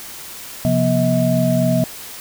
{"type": "tone cluster", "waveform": "sine", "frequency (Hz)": [132.1, 175.4, 240.4, 640], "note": ["C3", "F3", "B3", "D#5"], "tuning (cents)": [17, 8, -46, 49], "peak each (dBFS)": -19, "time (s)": [0.65, 1.84], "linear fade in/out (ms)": 0, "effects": ["white hiss -34 dBFS RMS until 2.2 s"]}